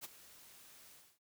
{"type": "noise with ADSR envelope", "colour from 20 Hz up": "white", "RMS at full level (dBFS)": -44, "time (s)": [0.01, 1.19], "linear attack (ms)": 35, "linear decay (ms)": 22, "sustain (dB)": -15, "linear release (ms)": 260, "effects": []}